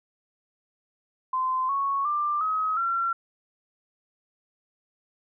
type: tone with pitch steps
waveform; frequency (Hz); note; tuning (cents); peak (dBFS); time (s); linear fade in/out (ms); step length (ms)
sine; 1033 / 1107.1 / 1186.6 / 1271.8 / 1363.1; C6 / C#6 / D6 / D#6 / F6; -22 / -3 / +18 / +38 / -42; -23; 1.33-3.13; 5; 360
effects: none